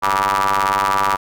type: ring-modulated tone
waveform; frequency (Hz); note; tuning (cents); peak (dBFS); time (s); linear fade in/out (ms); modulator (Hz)
sawtooth; 98; G2; 0; -8; 0.02-1.17; 20; 1070
effects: none